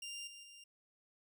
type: tone with level steps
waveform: 20% pulse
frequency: 2794 Hz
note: F7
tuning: in tune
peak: -39 / -47 / -50 dBFS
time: 0.02-0.64 s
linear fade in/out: 5 ms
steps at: 0.27 / 0.43 s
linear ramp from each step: 5 ms
effects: none